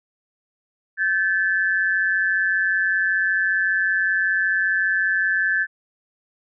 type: tone pair together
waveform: sine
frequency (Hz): 1547.8 / 1733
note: G6 / A6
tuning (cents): -22 / -27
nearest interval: major second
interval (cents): 195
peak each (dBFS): -21 / -20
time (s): 0.97-5.67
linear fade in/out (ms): 50
effects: none